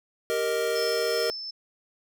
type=chord; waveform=square; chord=Eb major; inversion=first; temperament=equal; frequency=392 / 466.2 / 622.3 Hz; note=G4 / Bb4 / Eb5; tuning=0 / 0 / 0 cents; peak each=-33 / -27 / -31 dBFS; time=0.3-1.3 s; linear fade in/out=0 ms
type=tone with tremolo; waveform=sine; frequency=5274 Hz; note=E8; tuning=in tune; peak=-30 dBFS; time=0.75-1.51 s; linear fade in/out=10 ms; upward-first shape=sine; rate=2.6 Hz; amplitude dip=35%
effects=none